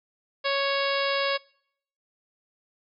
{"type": "harmonic tone", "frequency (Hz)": 554.4, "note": "C#5", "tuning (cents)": 0, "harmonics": [1, 2, 3, 4, 5, 6, 7, 8, 9], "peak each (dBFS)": [-27, -30, -32, -33, -34, -35, -35, -36, -37], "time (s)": [0.44, 1.38], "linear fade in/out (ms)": 20, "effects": ["noise-tail reverb RT60 0.7 s tail -25 dB re dry"]}